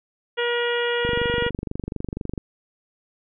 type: harmonic tone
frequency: 477.7 Hz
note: A#4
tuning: 42 cents sharp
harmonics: 1 / 2 / 3 / 4 / 5 / 6 / 7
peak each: -23 / -32 / -29 / -29 / -36 / -31 / -34 dBFS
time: 0.37-1.5 s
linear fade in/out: 20 ms
type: click train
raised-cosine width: 3 ms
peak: -15 dBFS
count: 33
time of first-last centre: 1.05-2.378 s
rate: 24.1 Hz
effects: none